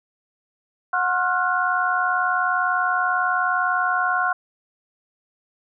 sine tone cluster, 730 / 1071 / 1389 / 1469 Hz, F#5 / C6 / F6 / F#6, -24 / +40 / -10 / -13 cents, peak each -24 dBFS, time 0.93-4.33 s, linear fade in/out 5 ms, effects none

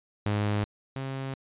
sawtooth tone pair in turn, 103.83 / 134.29 Hz, G#2 / C3, 0 / +45 cents, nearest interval major third, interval 445 cents, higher second, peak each -21 / -28 dBFS, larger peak first, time 0.26-0.64 / 0.96-1.34 s, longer neither, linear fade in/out 0 ms, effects resampled to 8000 Hz

